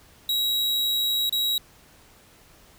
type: tone with dropouts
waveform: 45% pulse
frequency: 3853 Hz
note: B7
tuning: 44 cents flat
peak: -22 dBFS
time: 0.29-1.58 s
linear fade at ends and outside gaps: 2 ms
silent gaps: 1.295-1.325 s
effects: pink hiss -54 dBFS RMS until 2.78 s